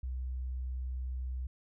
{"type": "tone", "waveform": "sine", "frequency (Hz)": 63.5, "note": "B1", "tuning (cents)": 49, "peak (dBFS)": -34, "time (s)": [0.03, 1.47], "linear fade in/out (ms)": 5, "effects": []}